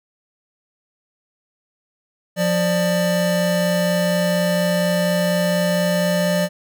square tone pair together, 176.6 / 594 Hz, F3 / D5, +20 / +20 cents, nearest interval octave + major sixth, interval 2100 cents, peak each -20 dBFS, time 2.36-6.49 s, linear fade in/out 50 ms, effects none

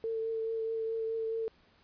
sine tone with vibrato, 448.8 Hz, A4, 34 cents sharp, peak -31 dBFS, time 0.04-1.48 s, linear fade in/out 0 ms, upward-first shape triangle, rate 4.7 Hz, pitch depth 18 cents each way, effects pink hiss -65 dBFS RMS until 1.83 s + resampled to 11025 Hz

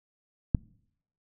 click, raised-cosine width 5 ms, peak -9 dBFS, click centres 0.548 s, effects noise-tail reverb RT60 0.7 s tail -25 dB re dry

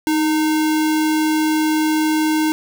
sine tone with sample-and-hold, 312 Hz, D#4, 5 cents sharp, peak -14 dBFS, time 0.07-2.52 s, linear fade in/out 0 ms, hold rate 1225 Hz, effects none

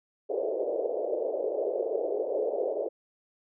pink band-pass noise, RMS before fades -30 dBFS, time 0.29-2.89 s, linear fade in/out 20 ms, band 400 to 610 Hz, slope 48 dB/octave, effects none

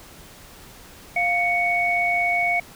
sine tone pair together, 700.4 / 2226 Hz, F5 / C#7, +5 / +7 cents, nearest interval octave + minor sixth, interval 2002 cents, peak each -23 / -20 dBFS, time 1.16-2.6 s, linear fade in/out 5 ms, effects pink hiss -45 dBFS RMS until 2.75 s

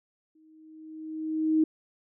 sine tone with exponential growth, 314.5 Hz, D#4, 19 cents sharp, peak -18 dBFS, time 0.35-1.64 s, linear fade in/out 5 ms, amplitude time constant 280 ms, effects none

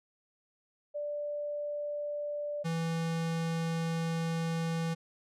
sine / square tone pair in turn, 587.3 / 164.81 Hz, D5 / E3, 0 / 0 cents, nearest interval octave + minor seventh, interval 2200 cents, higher first, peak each -33 / -31 dBFS, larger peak second, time 0.94-2.64 / 2.64-4.95 s, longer second, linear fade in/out 20 ms, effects low-pass 9000 Hz 12 dB/octave

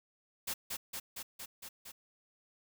white noise with echo, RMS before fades -37 dBFS, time 0.47-0.54 s, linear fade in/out 10 ms, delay 230 ms, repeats 6, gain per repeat -2 dB, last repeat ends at 1.92 s, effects none

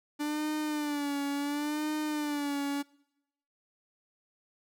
45% pulse tone with vibrato, 293.7 Hz, D4, in tune, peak -30 dBFS, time 0.19-2.83 s, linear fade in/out 20 ms, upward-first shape sine, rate 0.71 Hz, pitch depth 69 cents each way, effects noise-tail reverb RT60 0.9 s tail -25 dB re dry

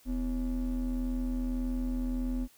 triangle ring-modulated tone, 146.83 Hz, D3, in tune, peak -24 dBFS, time 0.05-2.48 s, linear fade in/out 50 ms, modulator 106 Hz, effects white hiss -61 dBFS RMS until 2.57 s

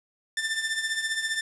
sawtooth tone with tremolo, 1782 Hz, A6, 22 cents sharp, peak -20 dBFS, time 0.37-1.41 s, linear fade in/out 2 ms, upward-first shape triangle, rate 15 Hz, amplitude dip 70%, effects resampled to 24000 Hz + 8-bit

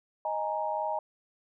sine chord, D# suspended fourth, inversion none, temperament just, 622.3 / 829.7 / 933.4 Hz, D#5 / G#5 / A#5, 0 / -2 / +2 cents, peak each -33 dBFS, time 0.25-0.99 s, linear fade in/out 2 ms, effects none

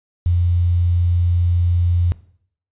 sine tone with quantisation, 87.31 Hz, F2, in tune, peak -13 dBFS, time 0.26-2.12 s, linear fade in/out 0 ms, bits 7, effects noise-tail reverb RT60 0.6 s tail -18 dB re dry + resampled to 8000 Hz

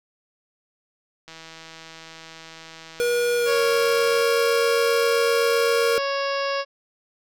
click train, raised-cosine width 0.2 ms, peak -24 dBFS, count 477, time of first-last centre 1.28-4.218 s, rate 162 Hz
square tone with pitch glide, 480.4 to 466.7 Hz, B4 to A#4, -48 to +2 cents, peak -20 dBFS, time 3-5.98 s, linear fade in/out 0 ms, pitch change -50 cents, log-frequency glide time 3.37-3.61 s
harmonic tone, 554.4 Hz, C#5, in tune, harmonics 1 / 2 / 3 / 4 / 5 / 6 / 7 / 8 / 9 / 10, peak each -25 / -28 / -32 / -37 / -34 / -40 / -42 / -42 / -35 / -39 dBFS, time 3.45-6.65 s, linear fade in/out 50 ms
effects none

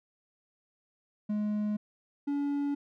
triangle tone pair in turn, 210 / 285.1 Hz, G#3 / C#4, +19 / +49 cents, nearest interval perfect fourth, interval 530 cents, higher second, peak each -26 / -26 dBFS, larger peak neither, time 1.29-1.77 / 2.27-2.75 s, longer neither, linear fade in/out 10 ms, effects none

